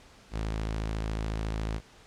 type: tone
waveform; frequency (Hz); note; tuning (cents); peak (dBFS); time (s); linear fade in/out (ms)
sawtooth; 54; A1; -32; -26; 0.31-1.81; 50
effects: pink hiss -55 dBFS RMS until 2.06 s + low-pass 7000 Hz 12 dB/octave